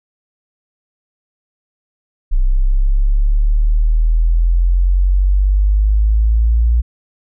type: exponential sweep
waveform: sine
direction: up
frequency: 31.52 to 58.6 Hz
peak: -9 dBFS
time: 2.31-6.82 s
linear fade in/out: 20 ms
effects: none